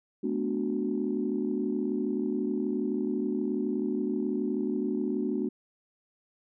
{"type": "chord", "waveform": "sine", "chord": "B minor seventh", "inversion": "third", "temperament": "equal with one note detuned", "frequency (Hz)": [214.9, 246.9, 293.7, 370], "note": ["A3", "B3", "D4", "F#4"], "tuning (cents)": [-41, 0, 0, 0], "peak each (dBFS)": -32, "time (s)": [0.23, 5.49], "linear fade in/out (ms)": 10, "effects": ["tanh soft clip ceiling -17 dBFS"]}